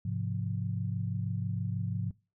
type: chord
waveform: sine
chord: F minor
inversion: first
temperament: just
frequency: 104.77 / 130.96 / 174.61 Hz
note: Ab2 / C3 / F3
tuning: +16 / +2 / 0 cents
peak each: -33 / -36 / -36 dBFS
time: 0.05-2.11 s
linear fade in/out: 5 ms
effects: noise-tail reverb RT60 0.3 s tail -23 dB re dry